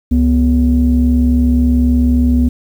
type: tone pair together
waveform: sine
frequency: 68.83 / 245.3 Hz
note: C#2 / B3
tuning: -12 / -12 cents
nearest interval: octave + minor seventh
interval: 2200 cents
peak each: -10 dBFS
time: 0.11-2.49 s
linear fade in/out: 10 ms
effects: tanh soft clip ceiling -3 dBFS + 7-bit